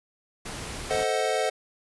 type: noise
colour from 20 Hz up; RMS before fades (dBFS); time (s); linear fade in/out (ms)
pink; -36; 0.45-1.04; 10
type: chord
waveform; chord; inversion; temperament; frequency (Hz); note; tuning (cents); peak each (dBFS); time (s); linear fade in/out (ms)
square; A diminished seventh; none; equal with one note detuned; 440 / 523.3 / 631.3 / 740; A4 / C5 / Eb5 / Gb5; 0 / 0 / +25 / 0; -30; 0.9-1.5; 10
effects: resampled to 24000 Hz